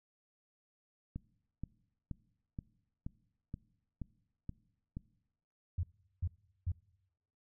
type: click train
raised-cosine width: 5 ms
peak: -28 dBFS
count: 9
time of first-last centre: 1.16-4.97 s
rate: 2.1 Hz
type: tone bursts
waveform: sine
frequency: 87.31 Hz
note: F2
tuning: in tune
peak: -31 dBFS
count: 3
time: 5.78-6.719 s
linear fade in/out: 5 ms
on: 53 ms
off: 390 ms
effects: noise-tail reverb RT60 0.9 s tail -22 dB re dry